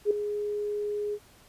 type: tone with ADSR envelope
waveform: sine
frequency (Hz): 415.3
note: G#4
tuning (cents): 0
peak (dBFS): -17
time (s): 0.05-1.19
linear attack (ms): 57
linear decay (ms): 4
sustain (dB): -11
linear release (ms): 56
effects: pink hiss -57 dBFS RMS until 1.48 s + resampled to 32000 Hz